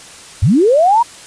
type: linear sweep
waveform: sine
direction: up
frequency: 72.8 to 974 Hz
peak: -7 dBFS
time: 0.42-1.03 s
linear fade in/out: 10 ms
effects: white hiss -36 dBFS RMS until 1.26 s + resampled to 22050 Hz